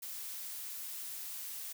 blue noise, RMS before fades -43 dBFS, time 0.02-1.73 s, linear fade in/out 10 ms, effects none

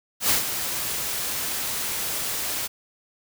white noise with ADSR envelope, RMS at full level -19 dBFS, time 0.2-2.68 s, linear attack 99 ms, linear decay 130 ms, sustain -9 dB, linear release 22 ms, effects none

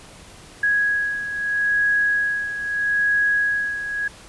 sine beating tone pair, 1661.2 / 1661.98 Hz, G#6 / G#6, 0 / +1 cents, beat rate 0.78 Hz, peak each -19 / -25 dBFS, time 0.63-4.08 s, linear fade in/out 5 ms, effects pink hiss -44 dBFS RMS until 4.28 s + resampled to 24000 Hz

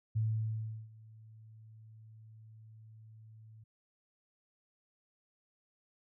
sine tone with ADSR envelope, 110 Hz, A2, in tune, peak -28 dBFS, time 0.15-3.64 s, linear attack 16 ms, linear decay 720 ms, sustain -24 dB, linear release 8 ms, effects none

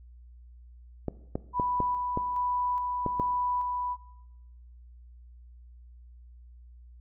clicks, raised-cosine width 2 ms, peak -16 dBFS, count 7, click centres 1.083 / 1.355 / 1.598 / 1.803 / 2.174 / 3.063 / 3.198 s
sine tone with tremolo, 987.8 Hz, B5, in tune, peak -26 dBFS, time 1.53-3.97 s, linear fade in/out 50 ms, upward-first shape square, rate 1.2 Hz, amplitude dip 30%
effects noise-tail reverb RT60 0.9 s tail -17 dB re dry + added 60 Hz sine -48 dBFS peak until 7 s

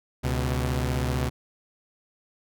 sawtooth tone pair together, 70.56 / 125.6 Hz, C#2 / B2, +31 / +30 cents, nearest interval minor seventh, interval 999 cents, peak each -23 dBFS, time 0.23-1.3 s, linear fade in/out 20 ms, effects none

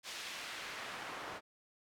pink noise with band-pass filter sweep, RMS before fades -45 dBFS, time 0.03-1.41 s, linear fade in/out 50 ms, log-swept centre 3800 to 980 Hz, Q 0.8, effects none

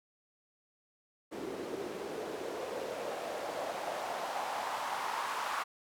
white noise with band-pass filter sweep, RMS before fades -38 dBFS, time 1.31-5.64 s, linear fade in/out 20 ms, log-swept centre 330 to 1100 Hz, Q 2.9, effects none

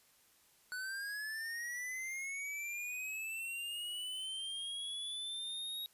square linear sweep, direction up, 1480 to 3798 Hz, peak -40 dBFS, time 0.72-5.86 s, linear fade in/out 0 ms, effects white hiss -68 dBFS RMS until 5.93 s + resampled to 32000 Hz

